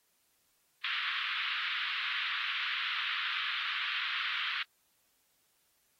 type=band-pass noise; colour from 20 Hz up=white; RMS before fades=-35 dBFS; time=0.84-4.63 s; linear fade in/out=5 ms; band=1200 to 3600 Hz; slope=48 dB/octave; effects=white hiss -73 dBFS RMS until 5.99 s + AAC 48 kbps